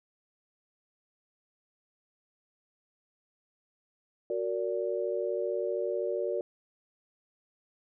sine chord, Gb augmented, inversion none, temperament just, 370 / 462.5 / 578.1 Hz, Gb4 / Bb4 / D5, 0 / -14 / -27 cents, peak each -33 dBFS, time 4.3-6.41 s, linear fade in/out 2 ms, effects none

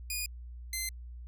10% pulse tone pair in turn, 2459 / 2070 Hz, D#7 / C7, -21 / -19 cents, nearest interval minor third, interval 298 cents, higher first, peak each -24 dBFS, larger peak neither, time 0.1-0.26 / 0.73-0.89 s, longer neither, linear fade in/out 2 ms, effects added 60 Hz sine -42 dBFS peak until 1.27 s

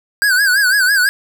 square tone with vibrato, 1567 Hz, G6, 1 cent flat, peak -11 dBFS, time 0.22-1.09 s, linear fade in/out 0 ms, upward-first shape sine, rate 6 Hz, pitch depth 120 cents each way, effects none

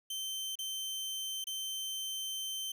sawtooth tone with dropouts, 3100 Hz, G7, 20 cents flat, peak -33 dBFS, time 0.1-2.72 s, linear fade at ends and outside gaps 5 ms, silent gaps 0.555-0.588 / 1.442-1.469 s, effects none

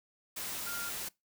sine tone in noise, 1400 Hz, F6, 4 cents sharp, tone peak -40 dBFS, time 0.66-0.9 s, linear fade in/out 10 ms, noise white, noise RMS -39 dBFS, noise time 0.36-1.09 s, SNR -4 dB, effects noise-tail reverb RT60 0.2 s tail -23 dB re dry

